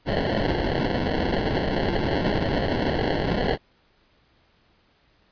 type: noise with sample-and-hold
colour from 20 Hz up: white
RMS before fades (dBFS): -24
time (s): 0.05-3.58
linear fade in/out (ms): 50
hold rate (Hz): 1225
effects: pink hiss -62 dBFS RMS until 5.31 s + resampled to 11025 Hz